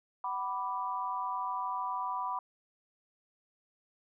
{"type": "chord", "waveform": "sine", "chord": "B minor", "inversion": "second", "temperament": "equal with one note detuned", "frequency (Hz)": [755.5, 987.8, 1174.7], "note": ["F#5", "B5", "D6"], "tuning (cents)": [36, 0, 0], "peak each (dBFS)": [-40, -34, -38], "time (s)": [0.24, 2.39], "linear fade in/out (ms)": 2, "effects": []}